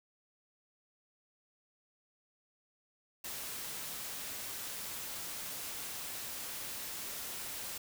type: noise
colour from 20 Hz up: white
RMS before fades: -42 dBFS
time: 3.24-7.78 s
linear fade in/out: 5 ms
effects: none